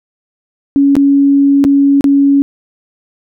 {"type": "tone with dropouts", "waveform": "sine", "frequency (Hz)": 279.5, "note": "C#4", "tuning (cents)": 14, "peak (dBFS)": -5, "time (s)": [0.76, 2.42], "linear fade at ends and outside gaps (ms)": 0, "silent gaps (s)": [[0.954, 0.966], [1.641, 1.649], [2.009, 2.042]], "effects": []}